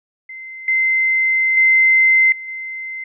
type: tone with level steps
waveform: sine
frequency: 2072 Hz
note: C7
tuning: 17 cents flat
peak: -30 / -13 / -9 / -28 / -25 dBFS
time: 0.29-3.04 s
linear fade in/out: 5 ms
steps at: 0.68 / 1.57 / 2.32 / 2.48 s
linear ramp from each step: 2 ms
effects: none